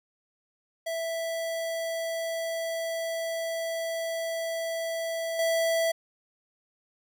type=tone with level steps; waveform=square; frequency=659.3 Hz; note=E5; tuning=in tune; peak=-30 / -24 dBFS; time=0.86-5.92 s; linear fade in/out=10 ms; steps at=5.39 s; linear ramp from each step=2 ms; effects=none